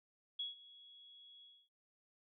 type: tone with ADSR envelope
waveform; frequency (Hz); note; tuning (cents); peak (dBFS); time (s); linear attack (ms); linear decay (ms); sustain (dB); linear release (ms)
sine; 3345; G#7; +12; -37; 0.39-1.69; 7; 150; -20; 260
effects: none